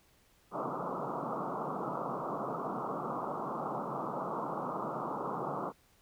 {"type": "band-pass noise", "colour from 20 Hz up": "white", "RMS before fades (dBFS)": -37, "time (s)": [0.51, 5.73], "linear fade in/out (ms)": 50, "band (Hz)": [130, 1300], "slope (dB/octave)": 96, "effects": ["pink hiss -67 dBFS RMS until 6.01 s"]}